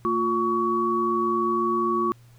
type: tone cluster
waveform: sine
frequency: 227.2 / 352.6 / 1126 Hz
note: A#3 / F4 / C#6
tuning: -44 / +17 / +27 cents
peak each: -29 / -25 / -23 dBFS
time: 0.05-2.12 s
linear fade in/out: 0 ms
effects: added 119 Hz sine -49 dBFS peak until 2.38 s + pink hiss -60 dBFS RMS until 2.38 s